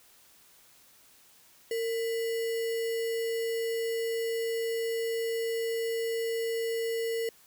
sine tone with sample-and-hold, 457 Hz, A#4, 34 cents flat, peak -28 dBFS, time 1.71-7.29 s, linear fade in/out 2 ms, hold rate 2450 Hz, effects white hiss -59 dBFS RMS until 7.46 s

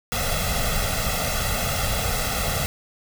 pink noise with comb filter, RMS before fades -24 dBFS, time 0.12-2.66 s, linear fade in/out 0 ms, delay 1.5 ms, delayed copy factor +0.9, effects none

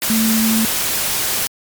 sine tone in noise, 222.4 Hz, A3, 19 cents sharp, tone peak -14 dBFS, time 0.1-0.65 s, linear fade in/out 0 ms, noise white, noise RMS -19 dBFS, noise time 0.02-1.47 s, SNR +2 dB, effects MP3 96 kbps

